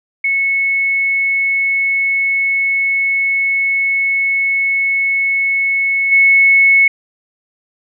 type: tone with level steps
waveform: sine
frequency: 2200 Hz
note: C#7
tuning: 14 cents flat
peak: -12 / -6 dBFS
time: 0.24-6.88 s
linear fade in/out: 5 ms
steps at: 6.11 s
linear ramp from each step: 20 ms
effects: none